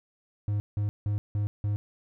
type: tone bursts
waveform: triangle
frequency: 103.4 Hz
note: G#2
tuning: 7 cents flat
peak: -23 dBFS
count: 5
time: 0.48-1.76 s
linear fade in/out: 0 ms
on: 120 ms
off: 170 ms
effects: none